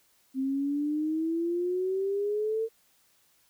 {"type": "exponential sweep", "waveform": "sine", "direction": "up", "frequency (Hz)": [261.6, 453.6], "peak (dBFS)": -26, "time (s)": [0.34, 2.69], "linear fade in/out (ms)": 50, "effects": ["white hiss -66 dBFS RMS until 3.49 s"]}